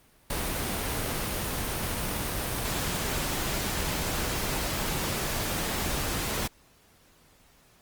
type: noise with ADSR envelope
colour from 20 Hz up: pink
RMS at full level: -28 dBFS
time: 0.3-6.48 s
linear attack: 4 ms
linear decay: 6 ms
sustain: -2 dB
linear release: 17 ms
effects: pink hiss -60 dBFS RMS until 7.81 s + Opus 32 kbps